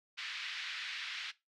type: band-pass noise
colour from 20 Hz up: pink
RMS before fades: -42 dBFS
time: 0.17-1.32 s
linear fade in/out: 20 ms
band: 1700 to 4200 Hz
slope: 24 dB/octave
effects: noise-tail reverb RT60 0.2 s tail -17 dB re dry